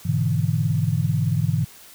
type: chord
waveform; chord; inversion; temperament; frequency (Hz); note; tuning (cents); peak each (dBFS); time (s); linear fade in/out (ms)
sine; E dominant seventh; first; equal with one note detuned; 103.83 / 123.97 / 146.83 / 164.81; G#2 / B2 / D3 / E3; 0 / +7 / 0 / 0; -24; 0.05-1.65; 10
effects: white hiss -46 dBFS RMS until 1.94 s